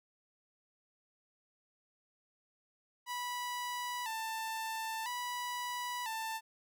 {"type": "tone with vibrato", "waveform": "sawtooth", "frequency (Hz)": 934, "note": "A#5", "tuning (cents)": 3, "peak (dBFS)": -33, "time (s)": [3.06, 6.41], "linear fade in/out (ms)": 50, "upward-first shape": "square", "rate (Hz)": 0.5, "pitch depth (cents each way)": 85, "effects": []}